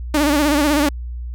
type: tone with vibrato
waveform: sawtooth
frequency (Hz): 293.7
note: D4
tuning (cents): 0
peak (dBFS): -10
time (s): 0.14-0.89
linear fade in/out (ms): 5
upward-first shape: sine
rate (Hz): 16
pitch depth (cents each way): 83
effects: added 60 Hz sine -25 dBFS peak until 1.34 s